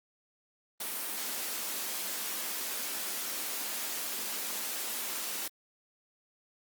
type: high-pass noise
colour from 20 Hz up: white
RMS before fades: -36 dBFS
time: 0.8-5.48 s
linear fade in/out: 5 ms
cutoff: 190 Hz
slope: 96 dB/octave
effects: Opus 32 kbps